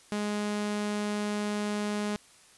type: tone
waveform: sawtooth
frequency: 208.1 Hz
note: G#3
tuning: 4 cents sharp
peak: -25 dBFS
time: 0.12-2.16 s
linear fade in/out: 0 ms
effects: white hiss -57 dBFS RMS until 2.57 s + resampled to 24000 Hz